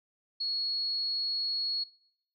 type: tone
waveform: sine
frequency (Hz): 4338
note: C#8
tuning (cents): -38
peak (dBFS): -29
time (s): 0.4-1.84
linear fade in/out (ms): 10
effects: noise-tail reverb RT60 0.7 s tail -23 dB re dry + MP3 64 kbps